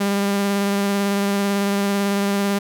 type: tone with vibrato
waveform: sawtooth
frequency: 200 Hz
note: G3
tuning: 35 cents sharp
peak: -14 dBFS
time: 0-2.59 s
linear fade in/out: 10 ms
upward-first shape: square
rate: 18 Hz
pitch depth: 11 cents each way
effects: none